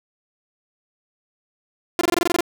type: tone bursts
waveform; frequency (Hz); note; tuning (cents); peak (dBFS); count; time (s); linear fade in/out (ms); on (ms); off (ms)
sawtooth; 345.6; F4; -18; -12; 10; 1.99-2.407; 0; 21; 23
effects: none